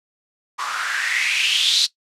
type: noise with band-pass filter sweep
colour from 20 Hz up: blue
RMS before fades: -20 dBFS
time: 0.58-1.87 s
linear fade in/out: 20 ms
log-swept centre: 1100 to 4200 Hz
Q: 5.8
effects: noise-tail reverb RT60 0.1 s tail -18 dB re dry + low-pass 8000 Hz 12 dB/octave